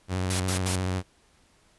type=tone with vibrato; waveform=sawtooth; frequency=92.5 Hz; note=F#2; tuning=in tune; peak=-22 dBFS; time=0.08-1.03 s; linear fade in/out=50 ms; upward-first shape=square; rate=14 Hz; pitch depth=34 cents each way
type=noise bursts; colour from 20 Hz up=white; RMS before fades=-29 dBFS; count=3; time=0.3-0.758 s; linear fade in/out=5 ms; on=100 ms; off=79 ms
effects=pink hiss -62 dBFS RMS until 1.78 s + resampled to 24000 Hz